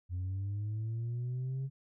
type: linear sweep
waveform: sine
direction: up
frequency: 88.2 to 136.4 Hz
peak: -31 dBFS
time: 0.09-1.7 s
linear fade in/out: 50 ms
effects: tanh soft clip ceiling -32 dBFS